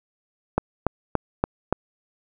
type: click train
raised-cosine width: 1 ms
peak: -5 dBFS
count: 5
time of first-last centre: 0.58-1.726 s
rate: 3.49 Hz
effects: none